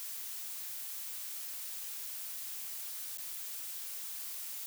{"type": "noise with dropouts", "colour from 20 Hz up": "blue", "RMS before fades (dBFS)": -42, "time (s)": [0, 4.66], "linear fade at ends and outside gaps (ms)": 0, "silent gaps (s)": [3.173, 3.183], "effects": []}